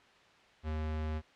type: tone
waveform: square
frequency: 77.78 Hz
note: D#2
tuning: in tune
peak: -34 dBFS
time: 0.63-1.22 s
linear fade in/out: 50 ms
effects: white hiss -61 dBFS RMS until 1.35 s + low-pass 3000 Hz 12 dB/octave